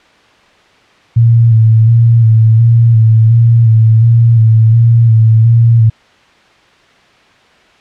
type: tone with vibrato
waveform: sine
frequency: 113.8 Hz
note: A#2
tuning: 41 cents flat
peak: -3 dBFS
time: 1.16-5.9 s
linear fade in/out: 10 ms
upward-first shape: square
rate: 1.4 Hz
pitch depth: 33 cents each way
effects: white hiss -45 dBFS RMS until 7.8 s + low-pass 3000 Hz 12 dB/octave